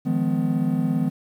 triangle chord, F half-diminished seventh, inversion third, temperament just, 157.15 / 174.61 / 209.5 / 251.4 Hz, Eb3 / F3 / Ab3 / Cb4, +18 / 0 / +15 / +31 cents, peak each -23 / -24 / -25 / -22 dBFS, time 0.05-1.1 s, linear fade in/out 20 ms, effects 9-bit

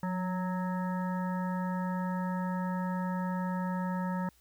harmonic tone with a mistuned harmonic, 185 Hz, F#3, in tune, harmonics 1 / 3 / 5 / 7 / 9 / 10, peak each -31 / -42 / -38 / -45 / -47 / -51 dBFS, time 0.03-4.29 s, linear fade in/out 2 ms, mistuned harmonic 1, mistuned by -37 cents, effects added 60 Hz sine -66 dBFS peak until 4.4 s + white hiss -66 dBFS RMS until 4.4 s

